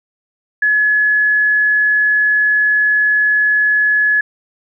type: tone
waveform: sine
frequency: 1700 Hz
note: G#6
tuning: 40 cents sharp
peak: -10 dBFS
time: 0.62-4.21 s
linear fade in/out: 5 ms
effects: none